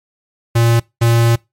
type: tone bursts at uneven times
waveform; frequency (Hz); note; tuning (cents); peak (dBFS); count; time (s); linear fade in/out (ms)
square; 116.54; A#2; 0; -10; 2; 0.55-0.8 / 1.01-1.36; 10
effects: noise-tail reverb RT60 0.2 s tail -23 dB re dry + MP3 64 kbps